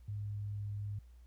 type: tone with pitch glide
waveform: sine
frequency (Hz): 103.3 to 102.65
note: G#2 to G#2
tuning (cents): -9 to -20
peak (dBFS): -37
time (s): 0.08-0.99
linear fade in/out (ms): 5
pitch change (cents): -11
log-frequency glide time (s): 0.21-0.63
effects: added 60 Hz sine -54 dBFS peak until 1.26 s + pink hiss -75 dBFS RMS until 1.26 s